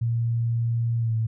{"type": "tone with pitch glide", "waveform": "sine", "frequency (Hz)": [116.54, 112.05], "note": ["A#2", "A2"], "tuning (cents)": [0, 32], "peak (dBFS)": -21, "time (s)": [0.01, 1.27], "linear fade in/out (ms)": 10, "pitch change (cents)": -68, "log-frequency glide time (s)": [0.99, 1.14], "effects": []}